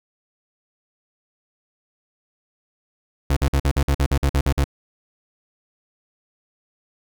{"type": "tone bursts", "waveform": "35% pulse", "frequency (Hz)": 69.3, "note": "C#2", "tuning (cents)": 0, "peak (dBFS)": -14, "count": 12, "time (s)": [3.3, 4.642], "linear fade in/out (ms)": 5, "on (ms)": 66, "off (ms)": 50, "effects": []}